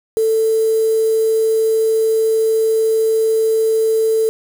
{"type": "tone with quantisation", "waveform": "sine", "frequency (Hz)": 443.3, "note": "A4", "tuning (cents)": 13, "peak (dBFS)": -12, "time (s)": [0.17, 4.29], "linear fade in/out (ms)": 0, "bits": 5, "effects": []}